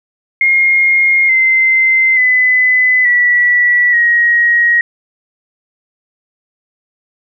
sine tone with pitch steps, 2137 / 2073 / 2010 / 1949.5 / 1890.7 Hz, C7 / C7 / B6 / B6 / A#6, +36 / -17 / +30 / -23 / +24 cents, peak -7 dBFS, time 0.41-4.81 s, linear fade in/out 2 ms, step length 880 ms, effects none

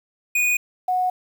square / sine tone pair in turn, 2469 / 734 Hz, D#7 / F#5, -14 / -14 cents, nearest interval octave + major sixth, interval 2100 cents, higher first, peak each -18 dBFS, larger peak neither, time 0.35-0.57 / 0.88-1.1 s, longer neither, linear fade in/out 5 ms, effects 8-bit

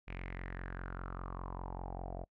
sawtooth tone with low-pass filter sweep, 45 Hz, F#1, 47 cents flat, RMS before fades -43 dBFS, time 0.07-2.25 s, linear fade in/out 20 ms, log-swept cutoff 2400 to 660 Hz, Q 5.5, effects noise-tail reverb RT60 0.1 s tail -26 dB re dry

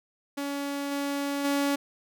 sawtooth tone with level steps, 282.3 Hz, C#4, 32 cents sharp, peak -26 / -24 / -20 dBFS, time 0.37-1.76 s, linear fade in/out 10 ms, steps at 0.91 / 1.44 s, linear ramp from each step 10 ms, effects none

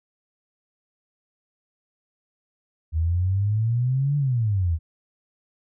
sine exponential two-way sweep, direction up then down, 77.8 to 146.83 to 77.8 Hz, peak -19 dBFS, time 2.92-4.79 s, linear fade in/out 50 ms, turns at 4.17 s, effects none

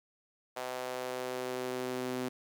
sawtooth tone with high-pass filter sweep, 126.9 Hz, B2, 47 cents sharp, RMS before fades -37 dBFS, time 0.56-2.29 s, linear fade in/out 10 ms, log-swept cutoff 630 to 280 Hz, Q 2, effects none

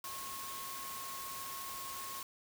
sine tone in noise, 1087 Hz, C#6, 34 cents flat, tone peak -45 dBFS, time 0.04-2.23 s, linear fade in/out 2 ms, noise white, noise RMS -45 dBFS, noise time 0.04-2.23 s, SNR -3 dB, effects none

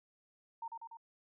sine tone with echo, 917 Hz, A#5, 29 cents flat, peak -39 dBFS, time 0.62-0.68 s, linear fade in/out 5 ms, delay 97 ms, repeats 3, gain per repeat -3 dB, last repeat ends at 0.971 s, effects none

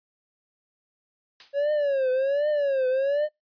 blue noise with exponential decay, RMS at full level -35 dBFS, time 1.4-1.62 s, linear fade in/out 1 ms, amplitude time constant 46 ms
triangle tone with vibrato, 555 Hz, C#5, 2 cents sharp, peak -19 dBFS, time 1.53-3.29 s, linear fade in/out 50 ms, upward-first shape triangle, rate 1.3 Hz, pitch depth 160 cents each way
effects noise-tail reverb RT60 0.2 s tail -26 dB re dry + resampled to 11025 Hz

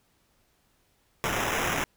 blue noise with sample-and-hold, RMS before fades -28 dBFS, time 1.24-1.84 s, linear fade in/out 0 ms, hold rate 4410 Hz, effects pink hiss -68 dBFS RMS until 1.96 s

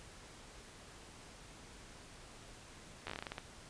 slowing click train, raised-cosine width 0.3 ms, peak -25 dBFS, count 11, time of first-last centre 3.07-3.382 s, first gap 12 ms, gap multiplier 1.2, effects pink hiss -55 dBFS RMS until 3.69 s + resampled to 22050 Hz

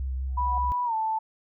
sine tone with vibrato, 65.4 Hz, C2, in tune, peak -27 dBFS, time 0-0.72 s, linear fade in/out 0 ms, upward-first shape triangle, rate 5.1 Hz, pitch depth 34 cents each way
sine tone with exponential growth, 740 Hz, F#5, in tune, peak -31 dBFS, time 0.28-0.58 s, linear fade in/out 2 ms, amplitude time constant 65 ms
sine tone with pitch glide, 983 to 880.8 Hz, B5 to A5, -8 to +2 cents, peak -24 dBFS, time 0.37-1.19 s, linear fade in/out 10 ms, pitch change -190 cents, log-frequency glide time 0.85-0.94 s
effects none

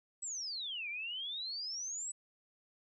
sine exponential two-way sweep, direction down then up, 8020 to 2300 to 8020 Hz, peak -38 dBFS, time 0.22-2.12 s, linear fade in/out 10 ms, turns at 0.89 s, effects none

